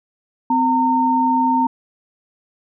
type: tone pair together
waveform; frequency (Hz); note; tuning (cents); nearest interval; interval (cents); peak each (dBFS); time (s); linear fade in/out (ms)
sine; 256.9 / 914.7; C4 / A#5; -32 / -33; octave + minor seventh; 2199; -18 / -15; 0.5-1.67; 5
effects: none